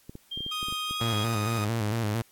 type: clicks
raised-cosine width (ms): 3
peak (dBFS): -27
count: 9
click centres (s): 0.095 / 0.154 / 0.375 / 0.406 / 0.464 / 0.629 / 0.685 / 0.725 / 0.91
type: tone with pitch glide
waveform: sine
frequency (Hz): 3188 to 3289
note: G7 to G#7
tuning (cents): +28 to -18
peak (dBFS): -32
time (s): 0.31-1.25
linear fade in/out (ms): 10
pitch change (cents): +54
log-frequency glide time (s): 0.87-0.96
type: tone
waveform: sawtooth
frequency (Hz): 1244.5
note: D#6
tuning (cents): 0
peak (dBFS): -29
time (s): 0.51-1.65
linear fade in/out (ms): 10
type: tone with vibrato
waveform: sawtooth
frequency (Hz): 110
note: A2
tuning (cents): 0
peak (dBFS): -22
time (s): 1.01-2.22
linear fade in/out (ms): 5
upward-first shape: square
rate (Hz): 4.4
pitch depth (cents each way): 83
effects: white hiss -61 dBFS RMS until 2.31 s + AAC 64 kbps